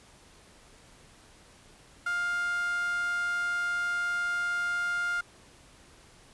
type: tone with high-pass filter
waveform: sawtooth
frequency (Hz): 703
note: F5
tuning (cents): +11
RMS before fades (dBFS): -30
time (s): 2.06-5.21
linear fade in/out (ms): 5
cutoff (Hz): 1400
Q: 7.2
effects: pink hiss -56 dBFS RMS until 6.33 s + resampled to 24000 Hz